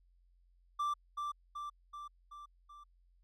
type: tone with echo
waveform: triangle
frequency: 1174.7 Hz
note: D6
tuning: in tune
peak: -30 dBFS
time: 0.79-0.94 s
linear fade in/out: 10 ms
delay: 380 ms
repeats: 5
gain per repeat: -4 dB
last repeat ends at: 2.84 s
effects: added 44 Hz sine -65 dBFS peak until 3.23 s